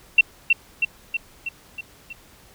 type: tone with echo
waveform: sine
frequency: 2712 Hz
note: E7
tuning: 49 cents sharp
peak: -8 dBFS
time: 0.18-0.21 s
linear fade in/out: 5 ms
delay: 320 ms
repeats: 6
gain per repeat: -4 dB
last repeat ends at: 2.13 s
effects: pink hiss -51 dBFS RMS until 2.54 s